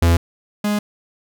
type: tone pair in turn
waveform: 45% pulse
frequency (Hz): 84.5 / 207.9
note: E2 / G#3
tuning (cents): +43 / +2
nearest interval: octave + major third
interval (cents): 1559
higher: second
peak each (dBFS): -11 / -17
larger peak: first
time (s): 0.02-0.17 / 0.64-0.79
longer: neither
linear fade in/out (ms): 5
effects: none